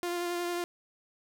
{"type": "tone with vibrato", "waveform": "sawtooth", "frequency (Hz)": 349.2, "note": "F4", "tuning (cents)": 0, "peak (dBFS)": -27, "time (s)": [0.03, 0.64], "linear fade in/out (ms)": 0, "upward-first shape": "sine", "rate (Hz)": 11, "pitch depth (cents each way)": 15, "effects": []}